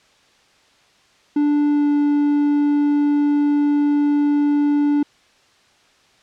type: tone with pitch glide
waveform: triangle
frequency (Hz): 293 to 291.1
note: D4 to D4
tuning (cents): -4 to -15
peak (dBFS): -12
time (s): 1.36-5.03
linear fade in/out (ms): 5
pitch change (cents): -11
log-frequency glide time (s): 1.7-1.87
effects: white hiss -55 dBFS RMS until 6.22 s + low-pass 5000 Hz 12 dB/octave